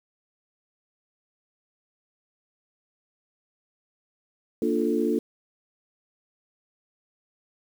sine chord, Bb major seventh, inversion none, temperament equal, 233.1 / 293.7 / 349.2 / 440 Hz, Bb3 / D4 / F4 / A4, 0 / 0 / 0 / 0 cents, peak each -27 dBFS, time 4.62-5.19 s, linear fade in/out 2 ms, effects 8-bit

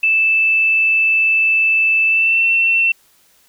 sine tone with pitch glide, 2637 to 2696 Hz, E7 to E7, 0 to +38 cents, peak -11 dBFS, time 0.03-2.92 s, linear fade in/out 5 ms, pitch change +38 cents, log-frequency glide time 2.07-2.46 s, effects white hiss -54 dBFS RMS until 3.48 s

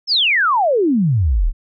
sine exponential sweep, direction down, 5450 to 30.87 Hz, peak -12 dBFS, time 0.07-1.53 s, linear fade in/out 50 ms, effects none

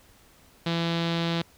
sawtooth tone with low-pass filter, 167.8 Hz, E3, 31 cents sharp, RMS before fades -27 dBFS, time 0.66-1.42 s, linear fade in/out 5 ms, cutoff 3800 Hz, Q 3.5, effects pink hiss -57 dBFS RMS until 1.57 s

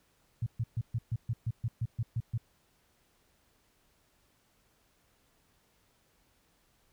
sine tone bursts, 115.3 Hz, A#2, 19 cents flat, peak -28 dBFS, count 12, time 0.42-2.378 s, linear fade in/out 5 ms, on 44 ms, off 130 ms, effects pink hiss -70 dBFS RMS until 6.92 s

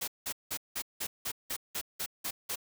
white noise bursts, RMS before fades -35 dBFS, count 11, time 0.01-2.558 s, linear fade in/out 10 ms, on 68 ms, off 180 ms, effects none

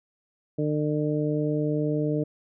harmonic tone, 150.4 Hz, D3, 42 cents sharp, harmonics 1 / 2 / 3 / 4, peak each -27 / -27 / -29 / -33 dBFS, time 0.58-2.24 s, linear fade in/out 10 ms, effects none

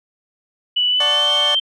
sine tone with pitch glide, 2960 to 3136 Hz, F#7 to G7, 0 to 0 cents, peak -14 dBFS, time 0.76-1.6 s, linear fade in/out 10 ms, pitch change +100 cents, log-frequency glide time 0.88-1.31 s
25% pulse chord, D major seventh, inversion none, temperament equal, 587.3 / 740 / 880 / 1108.7 Hz, D5 / F#5 / A5 / C#6, 0 / 0 / 0 / 0 cents, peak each -20 / -25 / -26 / -26 dBFS, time 1-1.55 s, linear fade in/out 5 ms
effects low-pass 8000 Hz 12 dB/octave

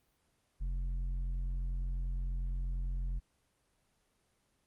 triangle tone with tanh clipping, 44.3 Hz, F1, 25 cents sharp, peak -34 dBFS, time 0.6-3.2 s, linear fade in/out 20 ms, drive 11 dB, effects pink hiss -75 dBFS RMS until 4.66 s + Opus 24 kbps

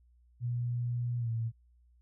sine tone with pitch glide, 120.9 to 114.25 Hz, B2 to A#2, -36 to -34 cents, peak -30 dBFS, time 0.4-1.52 s, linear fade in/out 50 ms, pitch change -98 cents, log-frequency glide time 1.18-1.3 s, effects added 60 Hz sine -61 dBFS peak until 2.01 s

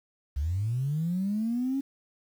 sine linear sweep, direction up, 65.4 to 277.4 Hz, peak -25 dBFS, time 0.36-1.81 s, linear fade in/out 10 ms, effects tanh soft clip ceiling -21 dBFS + 9-bit

